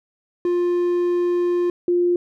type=tone pair in turn; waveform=triangle / sine; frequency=351.8 / 351.8 Hz; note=F4 / F4; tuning=+13 / +13 cents; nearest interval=unison; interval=0 cents; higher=neither; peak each=-15 dBFS; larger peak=neither; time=0.45-1.7 / 1.88-2.16 s; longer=first; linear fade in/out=2 ms; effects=none